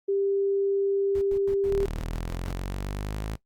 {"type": "tone", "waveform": "sine", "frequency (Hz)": 395.5, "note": "G4", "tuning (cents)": 15, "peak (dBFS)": -22, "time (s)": [0.08, 1.86], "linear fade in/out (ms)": 10}
{"type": "noise bursts", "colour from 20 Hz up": "brown", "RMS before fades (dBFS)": -39, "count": 9, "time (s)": [1.15, 2.517], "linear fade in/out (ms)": 0, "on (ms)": 63, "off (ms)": 100}
{"type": "linear sweep", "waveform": "sawtooth", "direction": "up", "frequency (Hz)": [36.71, 54], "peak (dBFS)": -26, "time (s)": [1.71, 3.36], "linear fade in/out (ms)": 10}
{"effects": ["noise-tail reverb RT60 0.1 s tail -20 dB re dry", "Opus 48 kbps"]}